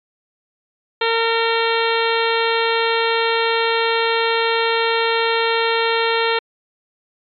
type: harmonic tone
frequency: 457.1 Hz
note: A#4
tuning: 34 cents flat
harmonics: 1 / 2 / 3 / 4 / 5 / 6 / 7 / 8 / 9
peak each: -19 / -22 / -24 / -25 / -26 / -27 / -27 / -28 / -29 dBFS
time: 1.01-6.39 s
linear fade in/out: 5 ms
effects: MP3 64 kbps